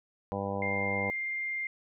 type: harmonic tone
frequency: 98.9 Hz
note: G2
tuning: 16 cents sharp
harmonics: 1 / 2 / 3 / 4 / 5 / 6 / 7 / 8 / 9 / 10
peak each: -39 / -37 / -44 / -45 / -36 / -39 / -45 / -39 / -46 / -42 dBFS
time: 0.32-1.1 s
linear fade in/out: 0 ms
type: tone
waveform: sine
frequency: 2106 Hz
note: C7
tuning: 11 cents sharp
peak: -31 dBFS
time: 0.62-1.67 s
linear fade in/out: 2 ms
effects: none